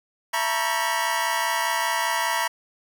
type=tone cluster; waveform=25% pulse; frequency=666 / 900 / 965 / 1112 / 1586 Hz; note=E5 / A5 / B5 / C#6 / G6; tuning=+18 / +39 / -40 / +5 / +20 cents; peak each=-28 / -25 / -21 / -28 / -30 dBFS; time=0.33-2.48 s; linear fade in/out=10 ms; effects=none